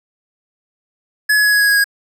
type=tone with pitch steps; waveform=square; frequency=1700 / 1690.2 / 1680.5 / 1670.8 / 1661.2 / 1651.6 / 1642.1 Hz; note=G#6 / G#6 / G#6 / G#6 / G#6 / G#6 / G#6; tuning=+40 / +30 / +20 / +10 / 0 / -10 / -20 cents; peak=-11 dBFS; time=1.29-1.843 s; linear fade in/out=10 ms; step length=79 ms; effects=none